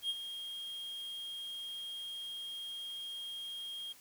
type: tone with ADSR envelope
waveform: triangle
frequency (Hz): 3240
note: G#7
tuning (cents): -43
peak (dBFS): -29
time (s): 0.02-3.93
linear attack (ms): 74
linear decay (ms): 39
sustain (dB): -10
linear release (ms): 12
effects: white hiss -59 dBFS RMS until 4 s